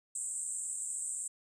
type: band-pass noise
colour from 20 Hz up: white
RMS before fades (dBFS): -38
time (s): 0.15-1.28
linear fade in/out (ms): 5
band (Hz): 7600 to 8800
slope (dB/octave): 96
effects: resampled to 22050 Hz